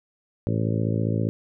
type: harmonic tone with a mistuned harmonic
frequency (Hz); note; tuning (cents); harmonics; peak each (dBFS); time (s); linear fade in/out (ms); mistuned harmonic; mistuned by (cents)
55; A1; 0; 2 / 3 / 4 / 5 / 6 / 7 / 8 / 9 / 10; -24 / -28 / -30 / -32 / -34 / -35 / -36 / -37 / -38; 0.47-1.29; 0; 10; +26
effects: none